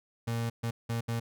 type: tone bursts at uneven times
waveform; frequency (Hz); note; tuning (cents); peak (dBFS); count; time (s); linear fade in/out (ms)
35% pulse; 116.1; A#2; -7; -28; 4; 0.27-0.5 / 0.63-0.71 / 0.89-1.01 / 1.08-1.2; 10
effects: none